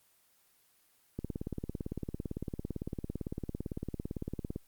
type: click train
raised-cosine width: 3 ms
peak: -23 dBFS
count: 61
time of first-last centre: 1.19-4.561 s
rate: 17.8 Hz
effects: white hiss -68 dBFS RMS until 4.67 s + Opus 24 kbps